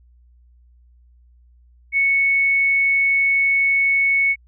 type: tone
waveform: sine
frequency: 2212 Hz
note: C#7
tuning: 4 cents flat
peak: -14 dBFS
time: 1.92-4.36 s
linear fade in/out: 50 ms
effects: added 60 Hz sine -49 dBFS peak until 4.47 s